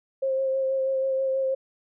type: tone with vibrato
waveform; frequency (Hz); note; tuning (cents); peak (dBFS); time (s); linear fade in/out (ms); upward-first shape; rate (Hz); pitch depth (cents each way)
sine; 532; C5; +29; -22; 0.22-1.55; 10; sine; 6.2; 17
effects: none

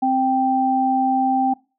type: tone pair together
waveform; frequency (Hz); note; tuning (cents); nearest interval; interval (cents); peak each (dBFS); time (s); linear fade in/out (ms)
sine; 261.6 / 784; C4 / G5; 0 / 0; octave + perfect fifth; 1900; -20 / -17; 0.02-1.54; 10
effects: noise-tail reverb RT60 0.3 s tail -21 dB re dry

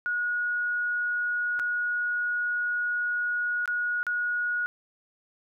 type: tone with dropouts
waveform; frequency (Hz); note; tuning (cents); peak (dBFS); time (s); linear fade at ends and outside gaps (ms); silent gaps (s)
sine; 1451; F#6; -34; -25; 0.06-4.66; 0; 1.592-1.597 / 3.657-3.677 / 4.03-4.067
effects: none

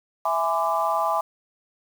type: chord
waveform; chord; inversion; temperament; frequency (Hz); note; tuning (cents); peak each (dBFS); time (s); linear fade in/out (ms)
sine; E dominant seventh; none; equal with one note detuned; 659.3 / 830.6 / 1013.2 / 1174.7; E5 / G#5 / B5 / D6; 0 / 0 / +44 / 0; -26; 0.25-1.21; 5
effects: 7-bit

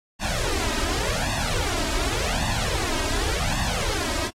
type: noise with flanger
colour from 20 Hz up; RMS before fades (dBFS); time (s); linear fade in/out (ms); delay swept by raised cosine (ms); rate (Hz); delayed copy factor
pink; -25; 0.19-4.31; 50; 1.1 to 3.2; 0.88; +1
effects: low-pass 8000 Hz 12 dB/octave + AAC 48 kbps

